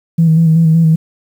sine tone with vibrato, 162.4 Hz, E3, 26 cents flat, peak -5 dBFS, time 0.18-0.96 s, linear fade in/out 10 ms, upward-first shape square, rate 5.3 Hz, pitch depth 32 cents each way, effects tanh soft clip ceiling -1 dBFS + 7-bit

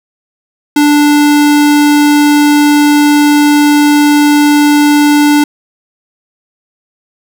square tone, 293.7 Hz, D4, in tune, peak -5 dBFS, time 0.76-5.44 s, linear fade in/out 5 ms, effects none

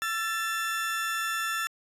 35% pulse tone pair together, 1342 / 1754 Hz, E6 / A6, +31 / -6 cents, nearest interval perfect fourth, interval 463 cents, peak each -29 / -29 dBFS, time 0.02-1.67 s, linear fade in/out 0 ms, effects resampled to 32000 Hz

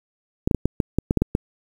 clicks, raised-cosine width 3 ms, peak -5 dBFS, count 10, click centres 0.475 / 0.512 / 0.547 / 0.656 / 0.802 / 0.986 / 1.109 / 1.173 / 1.22 / 1.351 s, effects 7-bit

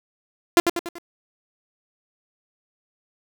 sawtooth tone with echo, 343.9 Hz, F4, 27 cents flat, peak -7 dBFS, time 0.57-0.6 s, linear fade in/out 0 ms, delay 96 ms, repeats 4, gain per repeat -6 dB, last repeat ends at 0.984 s, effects 8-bit

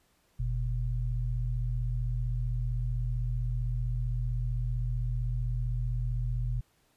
sine tone pair together, 45.6 / 121.2 Hz, F#1 / B2, -24 / -32 cents, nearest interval octave + perfect fourth, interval 1692 cents, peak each -30 / -31 dBFS, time 0.39-6.61 s, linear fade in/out 10 ms, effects pink hiss -69 dBFS RMS until 6.96 s + resampled to 32000 Hz

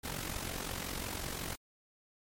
pink noise with amplitude modulation, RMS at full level -36 dBFS, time 0.03-1.56 s, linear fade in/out 20 ms, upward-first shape sine, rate 45.6 Hz, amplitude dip 70%, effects MP3 64 kbps

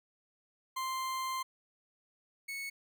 40% pulse tone pair in turn, 1046.5 / 2209 Hz, C6 / C#7, 0 / -7 cents, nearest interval octave + minor second, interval 1293 cents, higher second, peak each -33 / -37 dBFS, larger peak first, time 0.76-1.43 / 2.48-2.7 s, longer first, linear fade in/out 10 ms, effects none

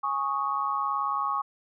sine chord, Ab suspended fourth, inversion none, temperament just, 830.6 / 1107.5 / 1245.9 Hz, Ab5 / Db6 / Eb6, 0 / -2 / +2 cents, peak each -33 / -27 / -32 dBFS, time 0.03-1.42 s, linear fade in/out 10 ms, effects none

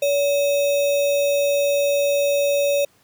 sine tone with sample-and-hold, 569 Hz, C#5, 45 cents sharp, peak -16 dBFS, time 0.02-2.85 s, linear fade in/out 5 ms, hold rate 3150 Hz, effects pink hiss -58 dBFS RMS until 3.03 s + high-pass 100 Hz 12 dB/octave

